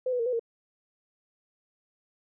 sine tone with pitch steps, 510 / 493.8 / 461.1 / 502 / 462 Hz, C5 / B4 / A#4 / B4 / A#4, -44 / 0 / -19 / +28 / -16 cents, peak -25 dBFS, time 0.06-0.395 s, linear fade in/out 5 ms, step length 67 ms, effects none

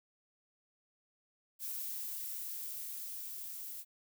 violet noise with level ramp, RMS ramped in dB -40 to -45 dBFS, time 1.59-3.85 s, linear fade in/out 50 ms, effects none

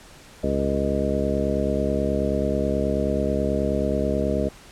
harmonic tone with a mistuned harmonic, 69.3 Hz, C#2, in tune, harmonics 1 / 2 / 3 / 4 / 5 / 6 / 7 / 9, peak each -28 / -32 / -27 / -29 / -32 / -29 / -29 / -27 dBFS, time 0.43-4.49 s, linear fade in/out 10 ms, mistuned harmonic 9, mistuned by -21 cents, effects pink hiss -47 dBFS RMS until 4.71 s + low-pass 10000 Hz 12 dB/octave

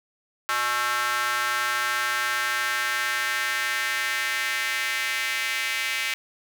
square tone with high-pass filter sweep, 121.4 Hz, B2, 29 cents flat, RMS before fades -26 dBFS, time 0.49-6.14 s, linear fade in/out 0 ms, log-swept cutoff 1300 to 2200 Hz, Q 2.8, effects none

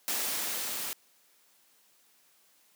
white noise with level ramp, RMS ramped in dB -31 to -36 dBFS, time 0.08-0.93 s, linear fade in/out 0 ms, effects white hiss -65 dBFS RMS until 2.75 s + high-pass 200 Hz 12 dB/octave

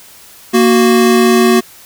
square tone pair together, 233.1 / 370 Hz, A#3 / F#4, 0 / 0 cents, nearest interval minor sixth, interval 800 cents, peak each -10 dBFS, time 0.53-1.61 s, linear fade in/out 20 ms, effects white hiss -39 dBFS RMS until 1.85 s

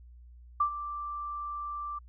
sine tone with ADSR envelope, 1174.7 Hz, D6, in tune, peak -21 dBFS, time 0.6-1.99 s, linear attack 7 ms, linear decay 88 ms, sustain -13 dB, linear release 10 ms, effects added 60 Hz sine -49 dBFS peak until 2.08 s

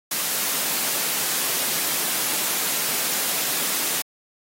white high-pass noise, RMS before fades -24 dBFS, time 0.11-4.02 s, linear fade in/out 5 ms, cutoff 150 Hz, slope 24 dB/octave, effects AAC 48 kbps

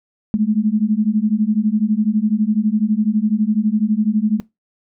sine beating tone pair, 207.7 / 219.7 Hz, G#3 / A3, 0 / -2 cents, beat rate 12 Hz, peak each -17 dBFS, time 0.34-4.4 s, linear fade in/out 0 ms, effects noise-tail reverb RT60 0.2 s tail -21 dB re dry

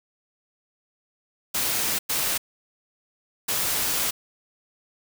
white noise bursts at uneven times, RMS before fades -25 dBFS, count 3, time 1.54-1.99 / 2.09-2.38 / 3.48-4.11 s, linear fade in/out 10 ms, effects none

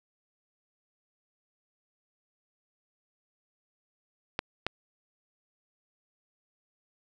clicks, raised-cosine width 0.3 ms, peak -12 dBFS, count 2, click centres 4.391 / 4.666 s, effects none

